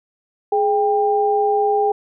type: tone pair together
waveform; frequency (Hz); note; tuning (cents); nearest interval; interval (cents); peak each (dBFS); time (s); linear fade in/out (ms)
sine; 419.1 / 795; G#4 / G5; +16 / +24; major seventh; 1108; -17; 0.52-1.92; 5
effects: none